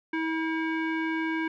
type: tone with low-pass filter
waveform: square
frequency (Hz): 321.9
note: E4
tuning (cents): -41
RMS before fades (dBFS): -29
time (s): 0.13-1.48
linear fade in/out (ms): 5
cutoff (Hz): 2000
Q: 4.9
effects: none